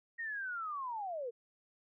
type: linear sweep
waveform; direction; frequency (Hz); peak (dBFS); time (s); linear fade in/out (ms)
sine; down; 1882 to 448.3; -37; 0.18-1.31; 20
effects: none